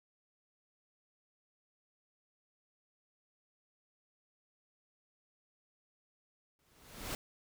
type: noise with exponential growth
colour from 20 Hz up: pink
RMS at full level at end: -37 dBFS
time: 6.59-7.15 s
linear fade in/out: 1 ms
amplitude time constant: 120 ms
effects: none